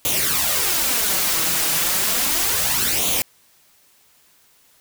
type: noise with flanger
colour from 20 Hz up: white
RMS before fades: -20 dBFS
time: 0.05-3.22 s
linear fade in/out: 0 ms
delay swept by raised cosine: 0.29 to 6.29 ms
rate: 0.33 Hz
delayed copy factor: +0.6
effects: white hiss -56 dBFS RMS until 4.8 s